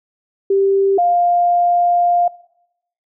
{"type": "tone pair in turn", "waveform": "sine", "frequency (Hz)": [392, 701.3], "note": ["G4", "F5"], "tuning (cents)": [0, 7], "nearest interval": "minor seventh", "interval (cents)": 1007, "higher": "second", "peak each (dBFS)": -11, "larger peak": "neither", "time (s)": [[0.5, 0.98], [0.98, 2.28]], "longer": "second", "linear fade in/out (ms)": 5, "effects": ["noise-tail reverb RT60 0.8 s tail -21 dB re dry"]}